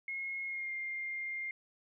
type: tone with pitch glide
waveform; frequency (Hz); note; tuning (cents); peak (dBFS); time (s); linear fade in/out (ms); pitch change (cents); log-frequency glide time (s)
sine; 2161 to 2113; C#7 to C7; -45 to +16; -36; 0.08-1.51; 2; -39; 0.46-0.72
effects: none